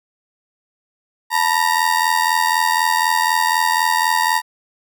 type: ring-modulated tone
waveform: 30% pulse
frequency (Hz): 932.3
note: A#5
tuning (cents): 0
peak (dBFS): -9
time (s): 1.3-4.42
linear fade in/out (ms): 50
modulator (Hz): 42
effects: none